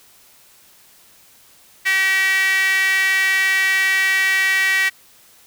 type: tone with high-pass filter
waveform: sawtooth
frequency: 382.8 Hz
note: G4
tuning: 41 cents flat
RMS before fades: -17 dBFS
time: 1.85-4.9 s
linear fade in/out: 20 ms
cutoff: 2000 Hz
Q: 8.1
effects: white hiss -50 dBFS RMS until 5.46 s